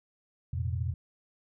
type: tone cluster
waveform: sine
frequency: 86.5 / 110.9 / 124.9 Hz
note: F2 / A2 / B2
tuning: -16 / +14 / +20 cents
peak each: -31 / -36 / -34 dBFS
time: 0.53-0.94 s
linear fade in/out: 5 ms
effects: none